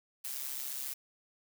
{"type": "noise with amplitude modulation", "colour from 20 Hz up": "blue", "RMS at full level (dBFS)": -36, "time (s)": [0.24, 0.94], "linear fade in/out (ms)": 10, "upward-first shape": "sine", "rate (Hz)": 134, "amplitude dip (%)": 70, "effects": []}